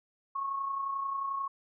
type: tone with amplitude modulation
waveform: sine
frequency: 1097 Hz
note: C#6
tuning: 18 cents flat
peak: -29 dBFS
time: 0.35-1.48 s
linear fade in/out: 10 ms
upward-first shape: sine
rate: 31.3 Hz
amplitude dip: 45%
effects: none